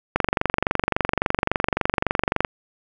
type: click train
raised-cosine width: 0.5 ms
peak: -3 dBFS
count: 55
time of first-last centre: 0.16-2.448 s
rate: 23.6 Hz
effects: none